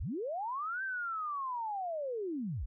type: linear two-way sweep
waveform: sine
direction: up then down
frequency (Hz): 34.84 to 1584 to 34.84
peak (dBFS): -34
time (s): 0-2.66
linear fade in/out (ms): 10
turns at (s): 0.83
effects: none